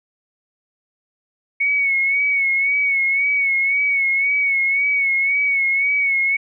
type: tone with vibrato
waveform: sine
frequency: 2217 Hz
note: C#7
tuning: in tune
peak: -15 dBFS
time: 1.6-6.37 s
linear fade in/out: 10 ms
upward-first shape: sine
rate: 1.9 Hz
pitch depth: 48 cents each way
effects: none